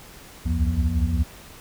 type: tone cluster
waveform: sine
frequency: 67.1 / 72.4 / 84.2 / 172.2 / 241 Hz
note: C2 / D2 / E2 / F3 / B3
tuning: +44 / -24 / +37 / -24 / -42 cents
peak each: -25 / -25 / -23 / -30 / -30 dBFS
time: 0.45-1.24 s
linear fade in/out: 20 ms
effects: pink hiss -45 dBFS RMS until 1.6 s